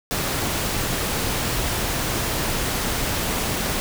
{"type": "noise", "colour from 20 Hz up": "pink", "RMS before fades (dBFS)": -24, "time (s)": [0.11, 3.8], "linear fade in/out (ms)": 0, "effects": []}